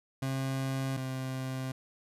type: tone pair in turn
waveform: 30% pulse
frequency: 133.7 / 131.02 Hz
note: C3 / C3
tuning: +38 / +3 cents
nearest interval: unison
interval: 35 cents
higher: first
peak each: -28 / -31 dBFS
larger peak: first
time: 0.22-0.97 / 0.97-1.72 s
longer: neither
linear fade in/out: 5 ms
effects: resampled to 32000 Hz